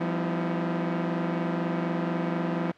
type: tone cluster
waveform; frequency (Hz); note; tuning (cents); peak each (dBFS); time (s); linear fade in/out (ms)
sawtooth; 172.3 / 196.4 / 250.2 / 320.3; F3 / G3 / B3 / E4; -23 / +4 / +23 / -50; -24 / -32 / -31 / -29; 0-2.72; 10
effects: white hiss -53 dBFS RMS until 2.77 s + low-pass 2000 Hz 12 dB/octave